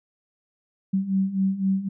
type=beating tone pair; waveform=sine; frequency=190 / 193.9 Hz; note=F#3 / G3; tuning=+46 / -19 cents; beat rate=3.9 Hz; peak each=-26 / -22 dBFS; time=0.93-1.89 s; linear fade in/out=10 ms; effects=none